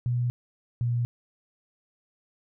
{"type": "tone pair in turn", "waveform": "sine", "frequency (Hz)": [122, 119.83], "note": ["B2", "A#2"], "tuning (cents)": [-21, 48], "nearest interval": "unison", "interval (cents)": 31, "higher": "first", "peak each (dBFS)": -23, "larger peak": "neither", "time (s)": [[0.06, 0.3], [0.81, 1.05]], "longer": "neither", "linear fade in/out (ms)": 0, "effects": []}